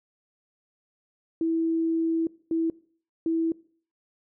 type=tone bursts at uneven times; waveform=sine; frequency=327.5 Hz; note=E4; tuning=11 cents flat; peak=-22 dBFS; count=3; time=1.41-2.27 / 2.51-2.7 / 3.26-3.52 s; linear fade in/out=2 ms; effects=noise-tail reverb RT60 0.5 s tail -22 dB re dry